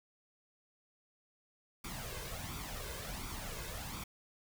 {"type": "noise with flanger", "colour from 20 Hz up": "pink", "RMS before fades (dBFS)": -43, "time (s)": [1.84, 4.04], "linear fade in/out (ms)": 5, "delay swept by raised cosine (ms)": [0.85, 1.95], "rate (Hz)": 1.4, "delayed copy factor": 0.6, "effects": []}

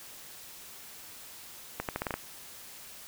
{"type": "accelerating click train", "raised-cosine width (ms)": 0.5, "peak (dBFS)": -16, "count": 7, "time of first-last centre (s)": [1.8, 2.14], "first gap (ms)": 88, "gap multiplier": 0.82, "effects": ["white hiss -48 dBFS RMS until 3.07 s"]}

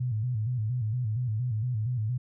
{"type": "tone with vibrato", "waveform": "sine", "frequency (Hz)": 116.2, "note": "A#2", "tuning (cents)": -5, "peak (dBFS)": -26, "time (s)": [0, 2.18], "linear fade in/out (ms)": 10, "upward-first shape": "square", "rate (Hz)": 4.3, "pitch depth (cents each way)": 130, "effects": []}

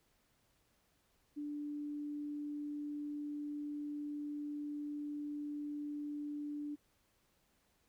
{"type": "tone", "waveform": "sine", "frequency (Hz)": 293.7, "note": "D4", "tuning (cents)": 0, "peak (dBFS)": -39, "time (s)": [1.36, 6.76], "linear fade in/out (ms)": 20, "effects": ["pink hiss -75 dBFS RMS until 7.88 s"]}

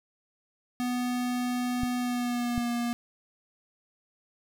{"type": "tone with pitch glide", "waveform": "square", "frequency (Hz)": [247, 238.3], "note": ["B3", "A#3"], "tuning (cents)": [0, 38], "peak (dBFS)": -28, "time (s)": [0.8, 2.93], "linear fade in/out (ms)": 0, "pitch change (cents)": -62, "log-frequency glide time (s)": [1.98, 2.7]}
{"type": "clicks", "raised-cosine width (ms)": 5, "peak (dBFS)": -20, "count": 2, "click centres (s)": [1.834, 2.579]}
{"effects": []}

